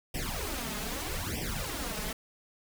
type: noise with flanger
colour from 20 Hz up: pink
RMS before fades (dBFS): -35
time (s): 0.14-2.13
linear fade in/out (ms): 5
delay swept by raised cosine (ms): 0.36 to 4.76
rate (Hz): 0.8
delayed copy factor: +1
effects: none